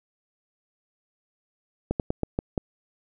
slowing click train, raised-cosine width 2 ms, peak -11 dBFS, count 6, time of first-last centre 1.91-2.578 s, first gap 88 ms, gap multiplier 1.21, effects none

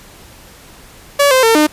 sawtooth tone with pitch steps, 569 / 519 / 452.4 / 303.4 Hz, C#5 / C5 / A4 / D#4, +45 / -14 / +48 / -44 cents, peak -4 dBFS, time 1.19-1.67 s, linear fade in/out 10 ms, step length 120 ms, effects pink hiss -40 dBFS RMS until 1.72 s + resampled to 32000 Hz

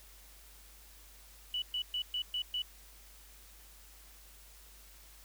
sine tone bursts, 2960 Hz, F#7, in tune, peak -32 dBFS, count 6, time 1.54-2.62 s, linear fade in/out 2 ms, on 80 ms, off 120 ms, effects added 50 Hz sine -57 dBFS peak until 5.24 s + white hiss -58 dBFS RMS until 5.24 s

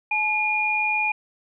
sine tone pair together, 856.7 / 2429 Hz, A5 / D#7, -46 / -42 cents, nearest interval octave + tritone, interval 1804 cents, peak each -26 / -21 dBFS, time 0.11-1.12 s, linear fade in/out 5 ms, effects none

